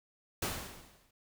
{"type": "noise with exponential decay", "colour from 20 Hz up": "pink", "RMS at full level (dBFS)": -32, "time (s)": [0.42, 1.11], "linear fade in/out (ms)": 5, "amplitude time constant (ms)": 150, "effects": []}